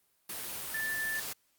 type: tone in noise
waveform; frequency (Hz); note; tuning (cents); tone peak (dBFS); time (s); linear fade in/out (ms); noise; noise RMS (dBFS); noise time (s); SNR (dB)
sine; 1760; A6; 0; -32; 0.74-1.2; 5; white; -39; 0.29-1.33; +4
effects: white hiss -72 dBFS RMS until 1.58 s + Opus 32 kbps